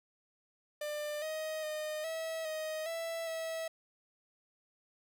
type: tone with pitch steps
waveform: 45% pulse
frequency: 596 / 627 / 614 / 647 / 626 / 661 / 650 Hz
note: D5 / D#5 / D#5 / E5 / D#5 / E5 / E5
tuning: +25 / +13 / -23 / -32 / +10 / +5 / -24 cents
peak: -36 dBFS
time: 0.81-3.68 s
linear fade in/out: 5 ms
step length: 410 ms
effects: none